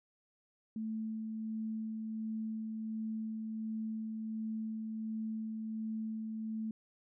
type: tone with tremolo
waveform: sine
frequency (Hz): 220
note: A3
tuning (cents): 0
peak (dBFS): -35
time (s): 0.76-6.71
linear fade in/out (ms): 2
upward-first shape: sine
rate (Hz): 1.4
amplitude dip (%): 25
effects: none